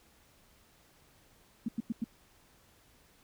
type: tone bursts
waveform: sine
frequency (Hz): 228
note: A#3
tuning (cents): -38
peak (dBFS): -29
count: 4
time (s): 1.66-2.042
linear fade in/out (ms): 5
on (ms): 25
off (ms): 94
effects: pink hiss -64 dBFS RMS until 3.23 s